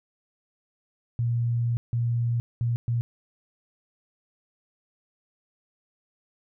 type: tone bursts at uneven times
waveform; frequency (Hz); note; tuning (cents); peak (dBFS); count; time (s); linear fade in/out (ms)
sine; 118.3; A#2; +26; -22; 4; 1.19-1.77 / 1.93-2.4 / 2.61-2.76 / 2.88-3.01; 0
effects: none